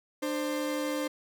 40% pulse tone pair together, 298.2 / 523.3 Hz, D4 / C5, +27 / 0 cents, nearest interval minor seventh, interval 973 cents, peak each -31 / -32 dBFS, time 0.22-1.08 s, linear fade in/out 10 ms, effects none

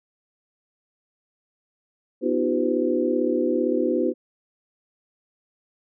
sine tone cluster, 249.4 / 310.2 / 345.9 / 383.6 / 508 Hz, B3 / D#4 / F4 / G4 / B4, +17 / -5 / -17 / -37 / +49 cents, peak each -26 dBFS, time 2.21-4.14 s, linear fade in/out 50 ms, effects none

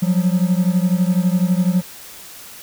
triangle beating tone pair, 176.9 / 188.9 Hz, F3 / F#3, +23 / +36 cents, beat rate 12 Hz, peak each -14 / -16 dBFS, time 0.02-1.82 s, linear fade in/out 10 ms, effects white hiss -38 dBFS RMS until 2.62 s

